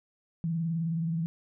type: tone with vibrato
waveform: sine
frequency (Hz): 164.81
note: E3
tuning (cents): 0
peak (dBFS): -27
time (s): 0.44-1.26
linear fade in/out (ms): 0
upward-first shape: sine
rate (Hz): 19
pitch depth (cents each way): 63
effects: none